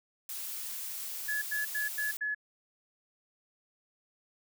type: noise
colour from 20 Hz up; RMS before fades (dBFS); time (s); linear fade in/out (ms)
blue; -39; 0.29-2.17; 2
type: tone bursts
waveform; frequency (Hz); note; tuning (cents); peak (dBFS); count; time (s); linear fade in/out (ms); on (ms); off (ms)
sine; 1703; G#6; +43; -30; 5; 1.28-2.348; 10; 140; 92
effects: none